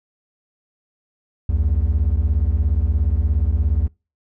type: beating tone pair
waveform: triangle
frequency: 65.41 / 82.41 Hz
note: C2 / E2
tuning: 0 / 0 cents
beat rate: 17 Hz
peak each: -16 dBFS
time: 1.49-3.88 s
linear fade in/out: 5 ms
effects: noise-tail reverb RT60 0.3 s tail -25 dB re dry + tanh soft clip ceiling -7 dBFS